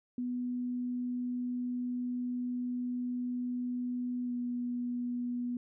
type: tone with pitch glide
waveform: sine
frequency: 246.9 to 243.9 Hz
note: B3 to B3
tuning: 0 to -21 cents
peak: -32 dBFS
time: 0.18-5.57 s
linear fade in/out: 2 ms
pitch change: -21 cents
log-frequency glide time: 4.24-4.32 s
effects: none